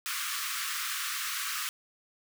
pink high-pass noise, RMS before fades -34 dBFS, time 0.06-1.69 s, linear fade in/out 0 ms, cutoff 1100 Hz, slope 96 dB/octave, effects none

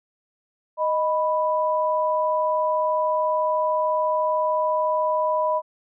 sine tone pair together, 621.6 / 987.8 Hz, D#5 / B5, -2 / 0 cents, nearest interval minor sixth, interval 802 cents, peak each -22 dBFS, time 0.77-5.62 s, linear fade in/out 50 ms, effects none

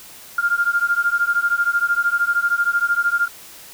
sine beating tone pair, 1396.9 / 1409.9 Hz, F6 / F6, 0 / +16 cents, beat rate 13 Hz, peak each -19 dBFS, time 0.38-3.28 s, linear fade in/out 5 ms, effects white hiss -41 dBFS RMS until 3.73 s

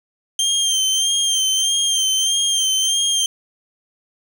25% pulse tone with vibrato, 3160 Hz, G7, 13 cents sharp, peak -12 dBFS, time 0.39-3.26 s, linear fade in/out 2 ms, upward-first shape sine, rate 1.6 Hz, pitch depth 40 cents each way, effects none

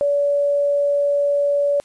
sine tone, 572 Hz, D5, 46 cents flat, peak -15 dBFS, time 0.01-1.8 s, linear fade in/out 0 ms, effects white hiss -55 dBFS RMS until 1.84 s + resampled to 24000 Hz

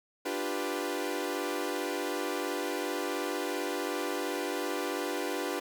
sawtooth chord, G dominant seventh, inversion second, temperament equal, 293.7 / 349.2 / 392 / 493.9 Hz, D4 / F4 / G4 / B4, 0 / 0 / 0 / 0 cents, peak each -33 dBFS, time 0.25-5.6 s, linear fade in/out 10 ms, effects 9-bit

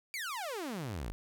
sawtooth exponential sweep, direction down, 2378 to 45.73 Hz, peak -33 dBFS, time 0.14-1.12 s, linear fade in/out 0 ms, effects none

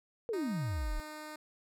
sine exponential sweep, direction down, 490.9 to 32.7 Hz, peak -32 dBFS, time 0.29-1 s, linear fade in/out 0 ms
10% pulse tone with pitch glide, 310 to 305.7 Hz, D#4 to D#4, -6 to -30 cents, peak -35 dBFS, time 0.33-1.36 s, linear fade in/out 5 ms, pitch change -24 cents, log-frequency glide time 0.65-0.99 s
effects none

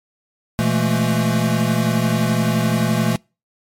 square tone cluster, 120.7 / 166.8 / 213.7 / 225.3 Hz, B2 / E3 / G#3 / A3, -39 / +21 / +50 / +41 cents, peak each -22 dBFS, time 0.59-3.16 s, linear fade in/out 0 ms, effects noise-tail reverb RT60 0.3 s tail -26 dB re dry + MP3 64 kbps

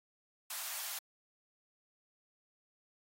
white high-pass noise, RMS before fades -41 dBFS, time 0.5-0.99 s, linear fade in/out 5 ms, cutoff 650 Hz, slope 48 dB/octave, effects AAC 48 kbps

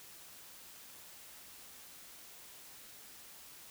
silence, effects white hiss -54 dBFS RMS until 3.7 s

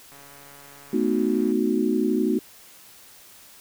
click train, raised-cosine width 0.5 ms, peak -34 dBFS, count 198, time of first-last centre 0.12-1.517 s, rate 141 Hz
sine chord, B dominant seventh, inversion third, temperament equal with one note detuned, 220 / 252 / 311.1 / 370 Hz, A3 / B3 / D#4 / F#4, 0 / +35 / 0 / 0 cents, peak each -25 dBFS, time 0.93-2.39 s, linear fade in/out 5 ms
effects white hiss -49 dBFS RMS until 3.6 s

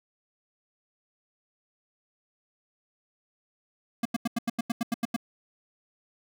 square tone bursts, 233.1 Hz, A#3, in tune, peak -25 dBFS, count 11, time 4.03-5.164 s, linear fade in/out 5 ms, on 24 ms, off 87 ms, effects none

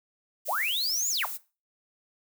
violet noise, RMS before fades -36 dBFS, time 0.45-1.38 s, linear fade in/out 20 ms
sine linear two-way sweep, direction up then down, 503 to 7140 to 503 Hz, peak -26 dBFS, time 0.48-1.26 s, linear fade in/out 10 ms, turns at 1.09 s
effects noise-tail reverb RT60 0.3 s tail -17 dB re dry

